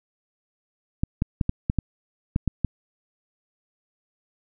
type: clicks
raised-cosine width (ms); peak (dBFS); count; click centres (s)
5; -9; 9; 1.035 / 1.221 / 1.412 / 1.494 / 1.699 / 1.787 / 2.361 / 2.477 / 2.647
effects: none